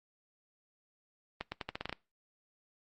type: accelerating click train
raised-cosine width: 0.3 ms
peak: -20 dBFS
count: 9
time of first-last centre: 1.41-1.927 s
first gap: 110 ms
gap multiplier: 0.84
effects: noise-tail reverb RT60 0.3 s tail -25 dB re dry + Opus 32 kbps